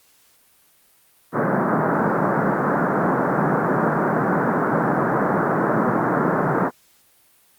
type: band-pass noise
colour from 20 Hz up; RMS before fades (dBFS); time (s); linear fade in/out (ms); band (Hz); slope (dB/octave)
pink; -20; 1.32-6.71; 50; 140 to 1600; 48
effects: white hiss -57 dBFS RMS until 7.58 s + Opus 48 kbps